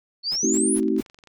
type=exponential sweep; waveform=sine; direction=up; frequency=4363 to 11070 Hz; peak=-22 dBFS; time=0.23-0.8 s; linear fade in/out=50 ms
type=noise bursts; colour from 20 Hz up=pink; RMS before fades=-41 dBFS; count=4; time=0.31-1.028 s; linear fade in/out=10 ms; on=52 ms; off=170 ms
type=chord; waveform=sine; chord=A diminished seventh; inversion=none; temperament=just; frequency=220 / 264 / 316.8 / 380.2 Hz; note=A3 / C4 / Eb4 / Gb4; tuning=0 / +16 / +31 / +47 cents; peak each=-25 / -25 / -24 / -25 dBFS; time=0.43-1.01 s; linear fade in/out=5 ms
type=clicks; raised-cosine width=0.2 ms; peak=-32 dBFS; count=12; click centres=0.751 / 0.785 / 0.831 / 0.882 / 0.965 / 1.003 / 1.062 / 1.099 / 1.145 / 1.188 / 1.238 / 1.273 s
effects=none